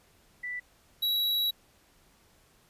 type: tone pair in turn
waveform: sine / square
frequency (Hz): 1975.5 / 3891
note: B6 / B7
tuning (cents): 0 / -27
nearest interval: octave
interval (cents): 1173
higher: second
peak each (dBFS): -33 / -26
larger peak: second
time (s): 0.43-0.6 / 1.02-1.51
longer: second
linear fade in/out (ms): 10
effects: pink hiss -63 dBFS RMS until 2.69 s + resampled to 32000 Hz